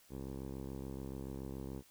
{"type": "tone with low-pass filter", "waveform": "10% pulse", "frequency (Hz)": 67, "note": "C2", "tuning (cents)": 42, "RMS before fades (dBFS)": -44, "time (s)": [0.09, 1.83], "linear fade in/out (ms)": 50, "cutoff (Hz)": 600, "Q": 1, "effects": ["white hiss -65 dBFS RMS until 1.9 s"]}